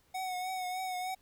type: tone with vibrato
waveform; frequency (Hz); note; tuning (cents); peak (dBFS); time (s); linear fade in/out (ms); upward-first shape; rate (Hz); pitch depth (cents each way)
square; 740; F#5; 0; -35; 0.14-1.15; 10; triangle; 3.3; 40
effects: pink hiss -69 dBFS RMS until 1.21 s